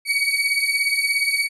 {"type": "beating tone pair", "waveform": "35% pulse", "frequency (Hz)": [2245, 2262], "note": ["C#7", "C#7"], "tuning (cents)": [21, 34], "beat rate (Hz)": 17, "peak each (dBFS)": [-20, -19], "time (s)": [0.05, 1.49], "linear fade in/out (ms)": 50, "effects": ["resampled to 32000 Hz"]}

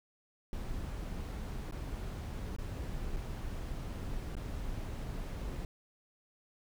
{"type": "noise with dropouts", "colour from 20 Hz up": "brown", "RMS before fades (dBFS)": -39, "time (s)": [0.53, 5.65], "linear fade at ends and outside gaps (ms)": 1, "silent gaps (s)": [[1.711, 1.723], [2.564, 2.585], [3.163, 3.167], [4.353, 4.367]], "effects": []}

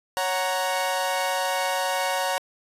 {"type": "chord", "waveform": "sawtooth", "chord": "F# major", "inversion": "second", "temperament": "equal", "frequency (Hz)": [554.4, 740, 932.3], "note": ["C#5", "F#5", "A#5"], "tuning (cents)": [0, 0, 0], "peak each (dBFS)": -24, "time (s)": [0.17, 2.38], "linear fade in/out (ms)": 0, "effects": ["resampled to 32000 Hz"]}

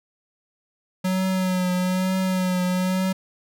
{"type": "tone with vibrato", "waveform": "square", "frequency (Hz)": 184.7, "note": "F#3", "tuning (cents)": -3, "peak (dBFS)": -21, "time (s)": [1.04, 3.13], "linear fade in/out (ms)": 10, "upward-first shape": "triangle", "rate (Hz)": 1.1, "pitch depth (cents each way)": 37, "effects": []}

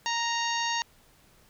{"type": "harmonic tone with a mistuned harmonic", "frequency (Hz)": 932.3, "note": "A#5", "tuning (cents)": 0, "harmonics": [1, 2, 3, 4, 5, 6, 7], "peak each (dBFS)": [-30, -33, -35, -36, -37, -38, -38], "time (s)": [0.06, 0.82], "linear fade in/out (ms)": 0, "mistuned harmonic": 5, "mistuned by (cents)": -47, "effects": ["pink hiss -60 dBFS RMS until 1.49 s"]}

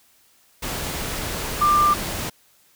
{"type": "tone in noise", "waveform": "sine", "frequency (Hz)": 1189, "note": "D6", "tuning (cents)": 21, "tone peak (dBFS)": -14, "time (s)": [1.61, 1.94], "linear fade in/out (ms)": 10, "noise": "pink", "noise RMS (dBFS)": -28, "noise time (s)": [0.62, 2.3], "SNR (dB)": 11, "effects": ["white hiss -58 dBFS RMS until 2.75 s"]}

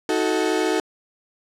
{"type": "chord", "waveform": "35% pulse", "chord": "D# diminished", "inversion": "none", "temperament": "equal with one note detuned", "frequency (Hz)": [316.4, 370, 440], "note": ["D#4", "F#4", "A4"], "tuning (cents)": [29, 0, 0], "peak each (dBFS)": -22, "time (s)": [0.09, 0.8], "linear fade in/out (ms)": 2, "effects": ["low-pass 9000 Hz 12 dB/octave"]}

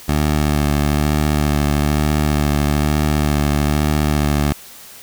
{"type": "tone with vibrato", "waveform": "15% pulse", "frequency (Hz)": 74.1, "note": "D2", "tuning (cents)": 16, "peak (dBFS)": -8, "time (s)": [0.08, 4.53], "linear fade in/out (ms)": 10, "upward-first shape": "sine", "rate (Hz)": 1.1, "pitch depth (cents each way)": 28, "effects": ["white hiss -39 dBFS RMS until 5.02 s"]}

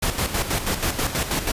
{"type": "noise with tremolo", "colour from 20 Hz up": "pink", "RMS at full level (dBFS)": -22, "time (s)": [0.02, 1.52], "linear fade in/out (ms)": 10, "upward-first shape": "square", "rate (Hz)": 6.2, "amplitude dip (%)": 60, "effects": ["resampled to 32000 Hz"]}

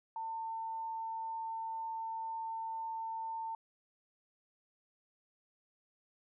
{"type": "tone", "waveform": "sine", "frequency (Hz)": 899, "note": "A5", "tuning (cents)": 37, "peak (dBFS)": -37, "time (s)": [0.16, 3.55], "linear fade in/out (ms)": 2, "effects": []}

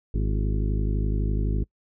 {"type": "harmonic tone with a mistuned harmonic", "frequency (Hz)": 51.91, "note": "G#1", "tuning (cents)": 0, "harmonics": [1, 2, 3, 4, 5, 6, 7, 8], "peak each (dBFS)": [-23, -29, -33, -35, -37, -39, -40, -41], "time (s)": [0.14, 1.64], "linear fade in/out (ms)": 5, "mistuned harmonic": 6, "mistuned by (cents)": 83, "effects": ["noise-tail reverb RT60 0.1 s tail -25 dB re dry"]}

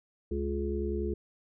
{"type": "harmonic tone", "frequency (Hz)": 70.5, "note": "C#2", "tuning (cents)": 30, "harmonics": [1, 3, 5, 6], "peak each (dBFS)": [-33, -37, -34, -36], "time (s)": [0.31, 1.14], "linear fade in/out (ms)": 5, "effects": []}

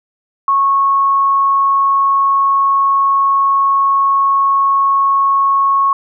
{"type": "tone", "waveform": "sine", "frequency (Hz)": 1100, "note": "C#6", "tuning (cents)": -14, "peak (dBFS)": -9, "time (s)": [0.48, 5.93], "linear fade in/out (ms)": 2, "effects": []}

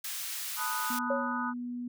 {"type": "high-pass noise", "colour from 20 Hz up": "white", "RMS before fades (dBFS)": -37, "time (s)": [0.04, 0.99], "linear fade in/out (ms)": 5, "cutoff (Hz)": 1500, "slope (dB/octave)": 12}
{"type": "chord", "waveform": "sine", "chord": "B dominant seventh", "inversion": "third", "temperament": "equal", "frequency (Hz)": [880, 987.8, 1244.5, 1480], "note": ["A5", "B5", "D#6", "F#6"], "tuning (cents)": [0, 0, 0, 0], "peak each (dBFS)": [-39, -38, -35, -37], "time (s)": [0.56, 1.54], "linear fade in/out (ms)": 50}
{"type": "tone", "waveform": "sine", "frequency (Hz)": 243.9, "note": "B3", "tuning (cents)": -21, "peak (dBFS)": -34, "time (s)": [0.9, 1.88], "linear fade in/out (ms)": 5}
{"type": "tone with exponential decay", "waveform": "sine", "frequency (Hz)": 554.4, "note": "C#5", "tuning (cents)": 0, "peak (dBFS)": -25, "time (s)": [1.1, 1.47], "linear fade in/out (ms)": 5, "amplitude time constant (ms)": 80}
{"effects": []}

